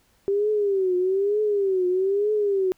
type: tone with vibrato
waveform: sine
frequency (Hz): 392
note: G4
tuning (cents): 0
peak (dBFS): -19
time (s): 0.28-2.72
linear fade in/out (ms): 0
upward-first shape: triangle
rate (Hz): 1.1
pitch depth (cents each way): 160
effects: pink hiss -63 dBFS RMS until 2.77 s